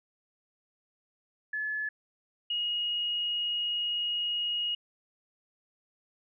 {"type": "tone pair in turn", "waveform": "sine", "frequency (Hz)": [1718, 2881], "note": ["A6", "F#7"], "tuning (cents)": [-42, -47], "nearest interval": "major sixth", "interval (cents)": 895, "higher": "second", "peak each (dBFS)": [-30, -28], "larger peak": "second", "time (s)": [[1.53, 1.89], [2.5, 4.75]], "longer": "second", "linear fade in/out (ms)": 5, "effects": []}